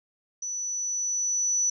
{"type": "tone with level ramp", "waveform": "sine", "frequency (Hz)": 5950, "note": "F#8", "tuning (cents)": 9, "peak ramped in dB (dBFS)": [-30, -21], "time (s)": [0.42, 1.7], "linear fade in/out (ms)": 5, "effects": []}